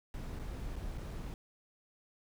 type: noise with dropouts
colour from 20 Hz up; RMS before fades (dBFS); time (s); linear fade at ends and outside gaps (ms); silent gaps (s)
brown; -41; 0.14-1.34; 1; 0.391-0.395 / 0.758-0.763 / 0.977-0.981
effects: none